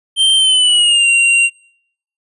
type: tone with pitch glide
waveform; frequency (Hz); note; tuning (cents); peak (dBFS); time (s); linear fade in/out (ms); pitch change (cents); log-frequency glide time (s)
square; 3136 to 2762; G7 to F7; 0 to -20; -9; 0.16-1.5; 50; -220; 0.36-1.08
effects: noise-tail reverb RT60 0.7 s tail -26 dB re dry + resampled to 24000 Hz